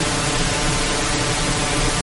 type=noise with comb filter; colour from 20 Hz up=pink; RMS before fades=-19 dBFS; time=0-2.01 s; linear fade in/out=5 ms; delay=6.8 ms; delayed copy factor=+0.9; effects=MP3 48 kbps